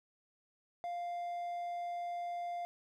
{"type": "tone", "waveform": "triangle", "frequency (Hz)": 698.5, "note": "F5", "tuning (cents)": 0, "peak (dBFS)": -35, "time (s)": [0.84, 2.65], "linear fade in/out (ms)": 0, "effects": []}